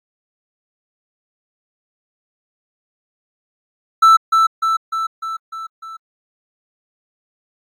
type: tone with echo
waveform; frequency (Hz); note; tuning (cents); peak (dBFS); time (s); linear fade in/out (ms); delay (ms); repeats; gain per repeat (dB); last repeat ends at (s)
triangle; 1324; E6; +7; -4; 4.02-4.17; 10; 300; 6; -4; 5.97
effects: AAC 64 kbps